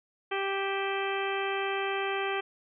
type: harmonic tone with a mistuned harmonic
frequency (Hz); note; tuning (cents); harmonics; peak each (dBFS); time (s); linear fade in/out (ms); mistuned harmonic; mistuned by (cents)
392; G4; 0; 1 / 2 / 3 / 4 / 5 / 6 / 7 / 8; -32 / -35 / -37 / -38 / -39 / -40 / -40 / -41; 0.31-2.41; 10; 7; -74
effects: none